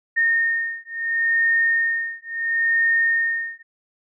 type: beating tone pair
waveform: sine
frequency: 1835 / 1835.73 Hz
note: A#6 / A#6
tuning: -28 / -27 cents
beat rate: 0.73 Hz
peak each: -21 dBFS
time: 0.16-3.63 s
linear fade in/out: 20 ms
effects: none